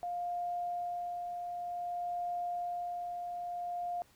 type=tone with tremolo; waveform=sine; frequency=704 Hz; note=F5; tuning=14 cents sharp; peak=-33 dBFS; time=0.03-4.02 s; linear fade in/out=0 ms; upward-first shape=sine; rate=0.54 Hz; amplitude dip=35%; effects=pink hiss -65 dBFS RMS until 4.15 s